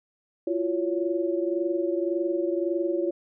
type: tone cluster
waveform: sine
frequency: 339.4 / 361.2 / 562 Hz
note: F4 / F#4 / C#5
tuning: -49 / -42 / +24 cents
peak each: -26 / -29 / -30 dBFS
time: 0.47-3.11 s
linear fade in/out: 5 ms
effects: none